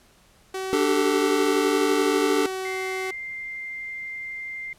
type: tone with pitch glide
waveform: sawtooth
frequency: 379.7 to 377.1 Hz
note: F#4 to F#4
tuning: +45 to +33 cents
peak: -24 dBFS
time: 0.54-3.11 s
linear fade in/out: 5 ms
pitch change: -12 cents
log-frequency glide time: 1.93-2.72 s
type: chord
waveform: square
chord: D suspended fourth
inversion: none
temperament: just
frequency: 293.7 / 391.6 / 440.5 Hz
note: D4 / G4 / A4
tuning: 0 / -2 / +2 cents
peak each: -25 dBFS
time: 0.73-2.46 s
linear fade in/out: 0 ms
type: tone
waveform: sine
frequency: 2096 Hz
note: C7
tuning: 2 cents sharp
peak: -31 dBFS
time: 2.65-4.73 s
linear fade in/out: 2 ms
effects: pink hiss -57 dBFS RMS until 4.78 s + low-pass 12000 Hz 12 dB/octave